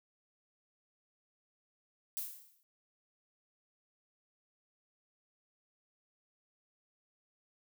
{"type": "noise with exponential decay", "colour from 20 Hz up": "violet", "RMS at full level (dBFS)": -36, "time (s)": [2.17, 2.63], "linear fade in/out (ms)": 0, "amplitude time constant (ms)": 98, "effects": []}